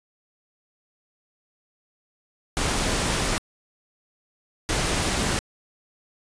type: noise bursts at uneven times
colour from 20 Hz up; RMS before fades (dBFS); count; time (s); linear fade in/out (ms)
pink; -24; 2; 2.57-3.38 / 4.69-5.39; 0
effects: resampled to 22050 Hz